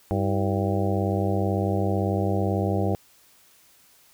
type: harmonic tone with a mistuned harmonic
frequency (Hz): 98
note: G2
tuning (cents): 0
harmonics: 1 / 2 / 3 / 4 / 5 / 6 / 7 / 8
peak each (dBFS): -25 / -28 / -30 / -31 / -32 / -33 / -33 / -34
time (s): 0.11-2.95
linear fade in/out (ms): 0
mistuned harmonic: 3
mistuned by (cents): +140
effects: white hiss -57 dBFS RMS until 4.13 s